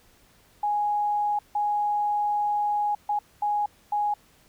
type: tone bursts at uneven times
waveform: sine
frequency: 830 Hz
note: G#5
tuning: 1 cent flat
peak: -22 dBFS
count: 5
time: 0.63-1.39 / 1.55-2.95 / 3.09-3.19 / 3.42-3.66 / 3.92-4.14 s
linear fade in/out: 5 ms
effects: pink hiss -59 dBFS RMS until 4.48 s